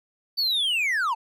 triangle linear sweep, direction down, 4594 to 845 Hz, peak -20 dBFS, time 0.37-1.15 s, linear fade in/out 20 ms, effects none

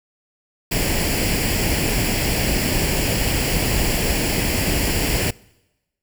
pink noise with comb filter, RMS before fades -20 dBFS, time 0.71-5.31 s, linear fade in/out 10 ms, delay 0.4 ms, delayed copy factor +0.65, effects noise-tail reverb RT60 1.0 s tail -24 dB re dry

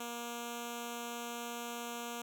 5% pulse tone with notch filter, 236.9 Hz, A#3, 28 cents sharp, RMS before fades -42 dBFS, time 0-2.22 s, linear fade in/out 5 ms, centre 1900 Hz, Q 1.3, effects none

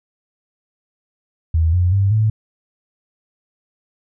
sine tone with pitch steps, 81 / 89.36 / 98.58 / 108.75 Hz, E2 / F2 / G2 / A2, -30 / +40 / +10 / -20 cents, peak -12 dBFS, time 1.54-2.3 s, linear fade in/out 5 ms, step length 190 ms, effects none

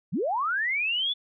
sine linear sweep, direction up, 121.2 to 3511 Hz, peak -24 dBFS, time 0.12-1.14 s, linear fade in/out 20 ms, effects none

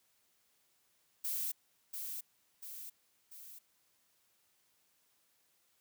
violet noise with echo, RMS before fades -37 dBFS, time 1.24-1.52 s, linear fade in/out 10 ms, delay 690 ms, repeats 3, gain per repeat -5 dB, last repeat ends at 3.59 s, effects white hiss -74 dBFS RMS until 5.8 s + high-pass 60 Hz 12 dB/octave

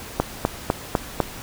click train, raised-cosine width 1 ms, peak -3 dBFS, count 5, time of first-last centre 0.2-1.203 s, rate 3.99 Hz, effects pink hiss -37 dBFS RMS until 1.42 s

